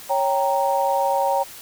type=chord; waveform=sine; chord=G diminished; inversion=second; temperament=equal; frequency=554.4 / 784 / 932.3 Hz; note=Db5 / G5 / Bb5; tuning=0 / 0 / 0 cents; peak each=-22 dBFS; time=0.09-1.44 s; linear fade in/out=20 ms; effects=white hiss -40 dBFS RMS until 1.61 s